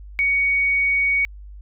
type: tone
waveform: sine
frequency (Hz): 2240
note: C#7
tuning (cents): +18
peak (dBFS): -16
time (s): 0.19-1.25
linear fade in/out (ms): 0
effects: added 50 Hz sine -36 dBFS peak until 1.61 s